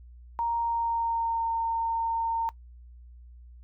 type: tone with pitch glide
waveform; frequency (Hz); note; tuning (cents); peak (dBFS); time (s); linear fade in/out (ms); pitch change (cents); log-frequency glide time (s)
sine; 932.3 to 914.2; A#5 to A#5; 0 to -34; -25; 0.39-2.49; 0; -34; 0.57-1.48
effects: noise-tail reverb RT60 0.1 s tail -20 dB re dry + added 60 Hz sine -46 dBFS peak until 3.63 s